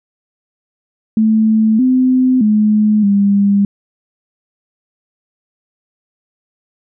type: tone with pitch steps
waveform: sine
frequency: 219.1 / 256.2 / 212.5 / 200.6 Hz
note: A3 / C4 / G#3 / G3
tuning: -7 / -36 / +40 / +40 cents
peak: -8 dBFS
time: 1.17-3.65 s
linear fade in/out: 2 ms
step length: 620 ms
effects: none